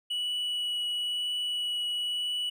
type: tone with vibrato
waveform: triangle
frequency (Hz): 2940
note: F#7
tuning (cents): -12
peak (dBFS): -27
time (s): 0.1-2.5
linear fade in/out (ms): 10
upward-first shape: triangle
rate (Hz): 1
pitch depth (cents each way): 8
effects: none